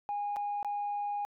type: tone with dropouts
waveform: sine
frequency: 820 Hz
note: G#5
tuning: 22 cents flat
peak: -30 dBFS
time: 0.09-1.25 s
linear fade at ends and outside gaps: 0 ms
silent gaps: 0.361-0.367 / 0.629-0.647 s
effects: tanh soft clip ceiling -28 dBFS